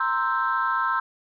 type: chord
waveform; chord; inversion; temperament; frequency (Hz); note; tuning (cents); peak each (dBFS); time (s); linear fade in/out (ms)
sine; C dominant seventh; third; equal; 932.3 / 1046.5 / 1318.5 / 1568; Bb5 / C6 / E6 / G6; 0 / 0 / 0 / 0; -29 / -25 / -25 / -27; 0-1; 5
effects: tanh soft clip ceiling -13 dBFS